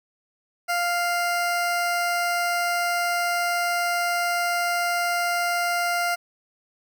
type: tone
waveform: 20% pulse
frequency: 698.5 Hz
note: F5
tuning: in tune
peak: -17 dBFS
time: 0.68-6.16 s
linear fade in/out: 20 ms
effects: none